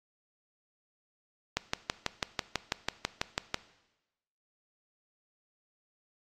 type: click train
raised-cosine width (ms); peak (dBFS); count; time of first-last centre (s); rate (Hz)
0.2; -10; 13; 1.57-3.544; 6.08
effects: noise-tail reverb RT60 1.0 s tail -18 dB re dry + AAC 48 kbps